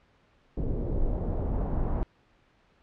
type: noise with low-pass filter sweep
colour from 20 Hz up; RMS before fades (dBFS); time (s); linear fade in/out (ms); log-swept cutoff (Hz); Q
brown; -28; 0.57-2.03; 0; 420 to 950; 1.4
effects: pink hiss -64 dBFS RMS until 2.82 s + low-pass 3000 Hz 12 dB/octave